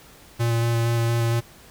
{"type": "tone with vibrato", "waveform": "square", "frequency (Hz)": 116.54, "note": "A#2", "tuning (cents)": 0, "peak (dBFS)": -20, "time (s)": [0.39, 1.41], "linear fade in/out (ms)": 20, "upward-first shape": "square", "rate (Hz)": 4.3, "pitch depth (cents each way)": 10, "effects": ["pink hiss -49 dBFS RMS until 1.7 s"]}